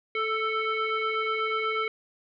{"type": "tone with frequency modulation", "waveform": "sine", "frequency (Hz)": 446.1, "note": "A4", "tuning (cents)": 24, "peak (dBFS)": -25, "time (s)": [0.15, 1.88], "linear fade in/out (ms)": 2, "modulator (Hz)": 884, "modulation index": 2.4, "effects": []}